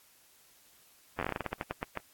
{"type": "slowing click train", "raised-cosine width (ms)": 0.5, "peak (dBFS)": -17, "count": 16, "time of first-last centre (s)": [1.19, 1.973], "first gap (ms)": 10, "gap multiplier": 1.21, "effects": ["white hiss -62 dBFS RMS until 2.13 s", "AAC 64 kbps"]}